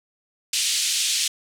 pink band-pass noise, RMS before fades -23 dBFS, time 0.53-1.28 s, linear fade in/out 5 ms, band 2900 to 9400 Hz, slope 24 dB/octave, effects none

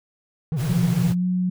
triangle tone with vibrato, 139.8 Hz, C#3, 15 cents sharp, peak -19 dBFS, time 0.52-1.12 s, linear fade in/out 0 ms, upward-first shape sine, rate 9.8 Hz, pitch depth 300 cents each way
pink noise, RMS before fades -35 dBFS, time 0.56-1.15 s, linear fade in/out 50 ms
sine tone with pitch glide, 174.61 to 182.02 Hz, F3 to F#3, 0 to -28 cents, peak -19 dBFS, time 0.69-1.5 s, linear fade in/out 10 ms, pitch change +72 cents, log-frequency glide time 1.09-1.25 s
effects none

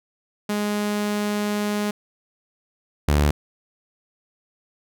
sawtooth tone pair in turn, 207.7 / 73.43 Hz, G#3 / D2, 0 / 0 cents, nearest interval octave + tritone, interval 1800 cents, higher first, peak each -18 / -12 dBFS, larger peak second, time 0.49-1.91 / 3.08-3.31 s, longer first, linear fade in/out 5 ms, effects none

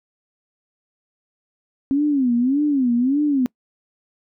sine tone with vibrato, 265.9 Hz, C4, 28 cents sharp, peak -15 dBFS, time 1.91-3.46 s, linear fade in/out 0 ms, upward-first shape sine, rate 1.7 Hz, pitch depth 200 cents each way, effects noise-tail reverb RT60 0.1 s tail -25 dB re dry

